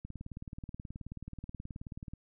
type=click train; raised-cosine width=5 ms; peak=-30 dBFS; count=40; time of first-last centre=0.05-2.136 s; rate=18.7 Hz; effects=none